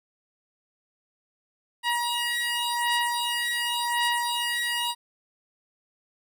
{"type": "beating tone pair", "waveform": "15% pulse", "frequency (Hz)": [954, 954.9], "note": ["A#5", "A#5"], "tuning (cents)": [40, 41], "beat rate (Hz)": 0.9, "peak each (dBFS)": [-21, -21], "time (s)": [1.83, 4.95], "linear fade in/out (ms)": 50, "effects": []}